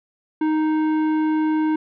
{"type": "tone with tanh clipping", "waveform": "sine", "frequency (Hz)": 311.1, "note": "D#4", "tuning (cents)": 0, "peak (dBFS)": -19, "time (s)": [0.41, 1.76], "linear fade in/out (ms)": 5, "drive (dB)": 12, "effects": []}